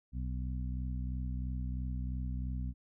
harmonic tone, 63 Hz, B1, 35 cents sharp, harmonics 1 / 2 / 3 / 4, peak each -35 / -41 / -45 / -47 dBFS, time 0.12-2.74 s, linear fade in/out 50 ms, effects none

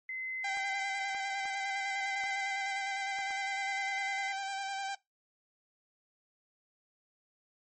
sine tone with tremolo, 2053 Hz, C7, 33 cents flat, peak -34 dBFS, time 0.09-4.32 s, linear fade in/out 2 ms, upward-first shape sine, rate 0.58 Hz, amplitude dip 35%
sawtooth tone with vibrato, 784 Hz, G5, in tune, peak -31 dBFS, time 0.44-4.95 s, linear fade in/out 5 ms, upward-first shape square, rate 9.9 Hz, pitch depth 21 cents each way
clicks, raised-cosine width 0.5 ms, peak -35 dBFS, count 6, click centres 0.571 / 1.148 / 1.455 / 2.238 / 3.188 / 3.307 s
effects noise-tail reverb RT60 0.2 s tail -22 dB re dry + MP3 32 kbps

